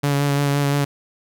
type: tone with vibrato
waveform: sawtooth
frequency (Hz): 142.2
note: C#3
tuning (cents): +45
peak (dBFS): -13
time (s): 0.03-0.85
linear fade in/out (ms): 10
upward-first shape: sine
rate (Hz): 5.8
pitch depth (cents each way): 19
effects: none